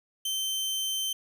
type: tone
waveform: sawtooth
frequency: 3100 Hz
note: G7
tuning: 20 cents flat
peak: -25 dBFS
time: 0.25-1.13 s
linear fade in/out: 5 ms
effects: none